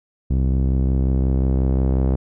sawtooth tone with low-pass filter sweep, 65.6 Hz, C2, 5 cents sharp, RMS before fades -18 dBFS, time 0.3-2.16 s, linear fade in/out 10 ms, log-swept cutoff 240 to 540 Hz, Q 0.82, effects none

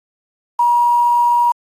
sine tone with quantisation, 957 Hz, A#5, 45 cents sharp, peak -10 dBFS, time 0.59-1.52 s, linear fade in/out 5 ms, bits 6, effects AAC 32 kbps

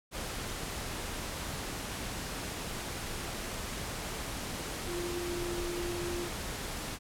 sine tone in noise, 349.2 Hz, F4, in tune, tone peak -35 dBFS, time 4.86-6.29 s, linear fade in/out 50 ms, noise pink, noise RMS -38 dBFS, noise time 0.11-6.99 s, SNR 0 dB, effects low-pass 12000 Hz 12 dB/octave

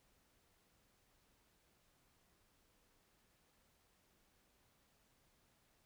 silence, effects pink hiss -75 dBFS RMS until 5.85 s

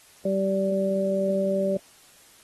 harmonic tone, 193.8 Hz, G3, 20 cents flat, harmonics 1 / 2 / 3, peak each -26 / -29 / -24 dBFS, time 0.25-1.77 s, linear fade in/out 5 ms, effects white hiss -54 dBFS RMS until 2.43 s + AAC 32 kbps

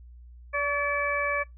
harmonic tone with a mistuned harmonic, 576 Hz, D5, 34 cents flat, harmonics 1 / 2 / 3 / 4, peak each -30 / -30 / -30 / -30 dBFS, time 0.53-1.44 s, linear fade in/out 20 ms, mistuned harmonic 2, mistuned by -23 cents, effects noise-tail reverb RT60 0.2 s tail -23 dB re dry + added 60 Hz sine -45 dBFS peak until 1.57 s

